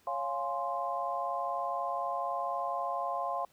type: chord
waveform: sine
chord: Db major seventh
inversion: none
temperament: equal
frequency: 554.4 / 698.5 / 830.6 / 1046.5 Hz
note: Db5 / F5 / Ab5 / C6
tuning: 0 / 0 / 0 / 0 cents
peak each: -39 / -35 / -39 / -35 dBFS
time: 0.07-3.45 s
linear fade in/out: 2 ms
effects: pink hiss -66 dBFS RMS until 3.52 s + high-pass 60 Hz 12 dB/octave